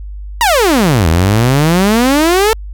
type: exponential two-way sweep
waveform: sawtooth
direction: down then up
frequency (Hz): 987.8 to 77.78 to 455.4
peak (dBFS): -4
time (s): 0.41-2.53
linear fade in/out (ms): 0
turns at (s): 1.08
effects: added 50 Hz sine -23 dBFS peak until 2.73 s